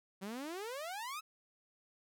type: exponential sweep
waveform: sawtooth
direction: up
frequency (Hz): 185 to 1318.5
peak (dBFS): -37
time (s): 0.21-1.21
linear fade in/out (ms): 20
effects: none